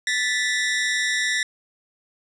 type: ring-modulated tone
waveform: sawtooth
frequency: 1864.7 Hz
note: A#6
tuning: in tune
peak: -14 dBFS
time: 0.07-1.43 s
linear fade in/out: 2 ms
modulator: 111 Hz
effects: resampled to 22050 Hz